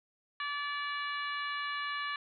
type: harmonic tone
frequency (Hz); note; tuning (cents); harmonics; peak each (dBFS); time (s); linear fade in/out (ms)
578; D5; -28; 2 / 3 / 4 / 5 / 6 / 7; -37 / -38 / -43 / -44 / -49 / -47; 0.4-2.16; 2
effects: none